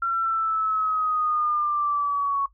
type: linear sweep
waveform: sine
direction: down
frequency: 1367 to 1108.7 Hz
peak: -21 dBFS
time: 0.02-2.46 s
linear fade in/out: 5 ms
effects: noise-tail reverb RT60 0.1 s tail -18 dB re dry + added 50 Hz sine -56 dBFS peak until 2.53 s